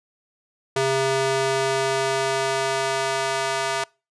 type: tone with high-pass filter sweep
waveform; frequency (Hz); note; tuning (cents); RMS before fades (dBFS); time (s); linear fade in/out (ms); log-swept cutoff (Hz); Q
square; 134.3; C3; +46; -23; 0.76-3.84; 5; 350 to 770; 1
effects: noise-tail reverb RT60 0.3 s tail -25 dB re dry + resampled to 22050 Hz